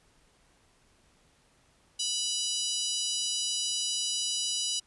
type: harmonic tone with a mistuned harmonic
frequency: 984 Hz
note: B5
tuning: 7 cents flat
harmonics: 3 / 4 / 5 / 6 / 7 / 8 / 9 / 10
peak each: -34 / -36 / -35 / -37 / -38 / -42 / -42 / -39 dBFS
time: 1.99-4.8 s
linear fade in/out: 10 ms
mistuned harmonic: 6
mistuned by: -17 cents
effects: pink hiss -65 dBFS RMS until 4.86 s + resampled to 24000 Hz